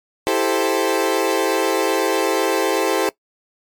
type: chord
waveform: 30% pulse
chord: A minor seventh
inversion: second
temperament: equal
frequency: 329.6 / 392 / 440 / 523.3 Hz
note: E4 / G4 / A4 / C5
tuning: 0 / 0 / 0 / 0 cents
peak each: -20 / -19 / -19 / -20 dBFS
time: 0.27-3.09 s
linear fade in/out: 0 ms
effects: noise-tail reverb RT60 0.1 s tail -20 dB re dry + MP3 96 kbps